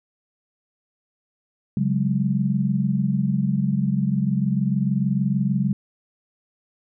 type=chord; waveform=sine; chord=C# suspended fourth; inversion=none; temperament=equal with one note detuned; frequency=138.59 / 185 / 205.3 Hz; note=C#3 / F#3 / G#3; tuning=0 / 0 / -20 cents; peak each=-23 dBFS; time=1.77-5.73 s; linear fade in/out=2 ms; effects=none